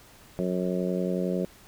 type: harmonic tone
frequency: 91.1 Hz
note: F#2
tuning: 26 cents flat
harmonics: 2 / 3 / 4 / 5 / 6 / 7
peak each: -28 / -36 / -32 / -34 / -33 / -38 dBFS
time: 0.39-1.45 s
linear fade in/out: 0 ms
effects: pink hiss -53 dBFS RMS until 1.67 s